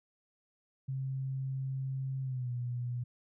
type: tone with pitch glide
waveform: sine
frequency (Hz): 133.3 to 122.24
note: C3 to B2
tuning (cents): +33 to -17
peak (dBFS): -33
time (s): 0.88-3.04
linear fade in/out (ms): 10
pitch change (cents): -150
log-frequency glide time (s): 2.22-2.51
effects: none